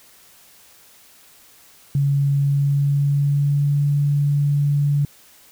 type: tone with pitch glide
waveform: sine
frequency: 140.6 to 143.89 Hz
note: C#3 to D3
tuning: +25 to -35 cents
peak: -15 dBFS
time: 1.95-5.05 s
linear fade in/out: 2 ms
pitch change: +40 cents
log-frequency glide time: 2.35-3.85 s
effects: white hiss -50 dBFS RMS until 5.51 s